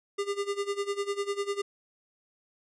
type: tone with tremolo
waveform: square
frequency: 402.4 Hz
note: G4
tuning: 45 cents sharp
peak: -27 dBFS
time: 0.18-1.62 s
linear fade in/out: 10 ms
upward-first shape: sine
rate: 10 Hz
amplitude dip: 85%
effects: resampled to 22050 Hz